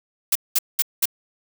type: noise bursts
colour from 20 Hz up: blue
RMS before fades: -18 dBFS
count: 4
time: 0.32-1.056 s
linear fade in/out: 5 ms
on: 34 ms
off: 200 ms
effects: none